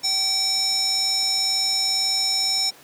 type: tone with band-pass filter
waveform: square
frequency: 767 Hz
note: G5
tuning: 38 cents flat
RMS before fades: -22 dBFS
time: 0.03-2.71 s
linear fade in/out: 20 ms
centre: 5700 Hz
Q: 7.1
effects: pink hiss -48 dBFS RMS until 2.83 s + high-pass 200 Hz 12 dB/octave